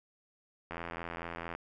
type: click train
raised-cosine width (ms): 0.5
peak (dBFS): -24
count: 72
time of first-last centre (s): 0.71-1.55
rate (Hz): 84.5
effects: none